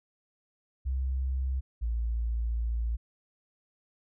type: tone pair in turn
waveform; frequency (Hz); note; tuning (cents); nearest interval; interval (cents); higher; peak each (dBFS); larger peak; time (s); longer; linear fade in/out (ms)
sine; 65.41 / 57.31; C2 / A#1; 0 / -29; major second; 229; first; -27; neither; 0.85-1.61 / 1.81-2.97; second; 20
effects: none

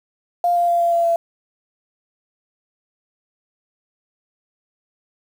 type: tone with pitch steps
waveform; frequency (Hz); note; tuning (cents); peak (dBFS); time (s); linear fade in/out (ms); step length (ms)
sine; 700 / 695.2 / 690.4 / 685.6 / 680.9 / 676.2; F5 / F5 / F5 / F5 / F5 / E5; +4 / -8 / -20 / -32 / -44 / +44; -14; 0.44-1.16; 2; 120
effects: 7-bit

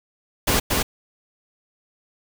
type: noise with echo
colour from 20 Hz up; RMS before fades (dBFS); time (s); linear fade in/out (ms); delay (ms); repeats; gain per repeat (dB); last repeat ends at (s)
pink; -19; 0.47-0.6; 10; 230; 1; -2; 0.83
effects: none

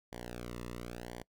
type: tone with flanger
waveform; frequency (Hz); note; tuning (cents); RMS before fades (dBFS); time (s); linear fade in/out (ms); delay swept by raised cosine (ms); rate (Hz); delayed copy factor
sawtooth; 59.8; A#1; +45; -44; 0.12-1.23; 5; 0.76 to 1.3; 0.95; -1
effects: noise-tail reverb RT60 0.1 s tail -24 dB re dry

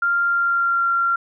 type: tone with pitch glide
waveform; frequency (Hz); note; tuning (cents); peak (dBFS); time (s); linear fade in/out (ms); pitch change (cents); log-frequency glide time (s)
sine; 1393 to 1377; F6 to F6; -5 to -25; -16; 0.02-1.16; 5; -20; 0.24-0.87
effects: none

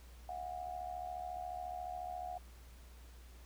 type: tone with amplitude modulation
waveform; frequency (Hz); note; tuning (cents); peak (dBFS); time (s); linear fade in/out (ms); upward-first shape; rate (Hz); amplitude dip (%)
sine; 722; F#5; -43; -37; 0.29-2.38; 2; sine; 74.2; 75
effects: added 60 Hz sine -53 dBFS peak until 3.45 s + pink hiss -63 dBFS RMS until 3.45 s

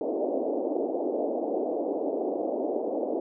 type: band-pass noise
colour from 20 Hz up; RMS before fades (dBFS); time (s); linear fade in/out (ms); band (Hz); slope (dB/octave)
pink; -29; 0.01-3.2; 2; 270 to 710; 48
effects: none

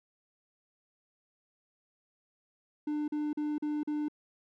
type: tone bursts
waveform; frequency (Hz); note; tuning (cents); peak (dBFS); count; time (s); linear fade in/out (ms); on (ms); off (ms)
triangle; 298.9; D4; +31; -28; 5; 2.87-4.084; 5; 210; 41
effects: none

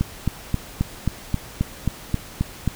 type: click train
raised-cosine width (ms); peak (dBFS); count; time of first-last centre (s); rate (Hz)
5; -7; 11; 0.01-2.677; 3.75
effects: pink hiss -40 dBFS RMS until 2.75 s

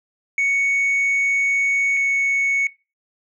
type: tone pair in turn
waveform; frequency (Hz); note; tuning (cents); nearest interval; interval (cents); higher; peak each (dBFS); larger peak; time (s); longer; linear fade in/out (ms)
sine; 2224 / 2216; C#7 / C#7; +5 / -1; unison; 6; first; -14; neither; 0.38-1.97 / 1.97-2.67; first; 2
effects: noise-tail reverb RT60 0.3 s tail -23 dB re dry + tanh soft clip ceiling -15 dBFS

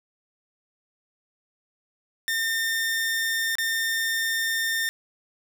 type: tone with dropouts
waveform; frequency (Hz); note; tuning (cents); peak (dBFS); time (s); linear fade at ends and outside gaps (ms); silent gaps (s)
sawtooth; 1812; A#6; -50; -20; 2.28-4.89; 0; 3.554-3.584
effects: none

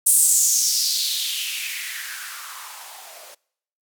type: noise with band-pass filter sweep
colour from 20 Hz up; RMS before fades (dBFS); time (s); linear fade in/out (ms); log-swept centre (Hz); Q
violet; -23; 0.06-3.35; 10; 9500 to 560; 3.9
effects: noise-tail reverb RT60 0.7 s tail -25 dB re dry

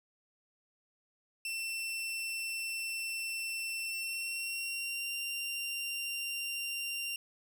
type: tone with pitch glide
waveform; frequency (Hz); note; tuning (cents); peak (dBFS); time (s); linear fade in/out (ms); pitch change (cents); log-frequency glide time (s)
sawtooth; 2690 to 2774; E7 to F7; +34 to -12; -32; 1.45-7.16; 2; +54; 3.81-5.13
effects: none

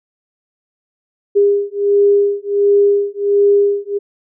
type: beating tone pair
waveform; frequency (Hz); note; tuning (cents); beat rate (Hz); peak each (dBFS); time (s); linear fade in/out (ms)
sine; 404 / 405.4; G#4 / G#4; -48 / -42; 1.4; -13; 1.35-3.99; 20
effects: none

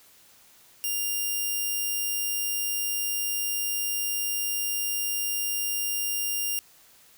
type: tone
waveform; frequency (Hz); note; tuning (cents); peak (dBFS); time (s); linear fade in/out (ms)
5% pulse; 2800; F7; +4; -17; 0.84-6.59; 0
effects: white hiss -56 dBFS RMS until 7.17 s

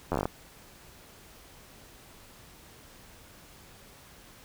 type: slowing click train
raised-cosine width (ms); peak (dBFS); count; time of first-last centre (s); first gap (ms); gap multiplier
1; -14; 9; 0.12-0.255; 11; 1.12
effects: pink hiss -53 dBFS RMS until 4.44 s

